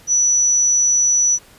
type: tone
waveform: sine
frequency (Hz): 5920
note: F#8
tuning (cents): 0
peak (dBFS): -12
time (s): 0.07-1.39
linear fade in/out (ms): 50
effects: pink hiss -47 dBFS RMS until 1.58 s + resampled to 32000 Hz